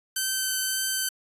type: tone with vibrato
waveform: 5% pulse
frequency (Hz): 1538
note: G6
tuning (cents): -33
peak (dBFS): -14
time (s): 0.16-1.09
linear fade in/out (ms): 5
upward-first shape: triangle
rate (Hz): 1.8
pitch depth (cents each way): 9
effects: resampled to 32000 Hz